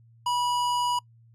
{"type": "tone with low-pass filter", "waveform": "square", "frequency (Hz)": 975, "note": "B5", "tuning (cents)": -23, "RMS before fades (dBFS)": -26, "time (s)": [0.26, 0.99], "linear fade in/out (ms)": 5, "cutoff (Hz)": 10000, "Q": 0.55, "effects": ["noise-tail reverb RT60 0.1 s tail -26 dB re dry", "added 115 Hz sine -53 dBFS peak until 1.34 s"]}